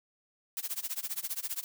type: noise with tremolo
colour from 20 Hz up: blue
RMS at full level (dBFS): -33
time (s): 0.57-1.64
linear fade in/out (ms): 0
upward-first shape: sine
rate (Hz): 15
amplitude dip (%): 95
effects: none